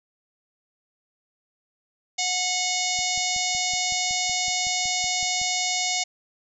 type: harmonic tone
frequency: 730 Hz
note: F#5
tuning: 24 cents flat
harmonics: 1 / 3 / 4 / 5 / 6 / 7 / 8 / 9 / 10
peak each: -31 / -30 / -34 / -32 / -33 / -31 / -34 / -30 / -33 dBFS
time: 2.18-6.04 s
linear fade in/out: 10 ms
type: click train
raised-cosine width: 5 ms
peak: -32 dBFS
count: 14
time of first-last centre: 2.99-5.415 s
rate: 5.36 Hz
effects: none